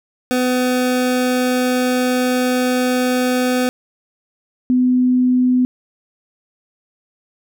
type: tone pair in turn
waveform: 25% pulse / sine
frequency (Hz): 251.6 / 251.6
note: B3 / B3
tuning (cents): +32 / +32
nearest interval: unison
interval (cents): 0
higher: neither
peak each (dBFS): -11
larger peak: neither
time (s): 0.31-3.69 / 4.7-5.65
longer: first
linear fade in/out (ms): 0
effects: none